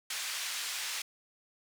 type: band-pass noise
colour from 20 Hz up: pink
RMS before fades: -37 dBFS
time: 0.1-1.02 s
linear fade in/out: 5 ms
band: 2000 to 9800 Hz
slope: 12 dB/octave
effects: none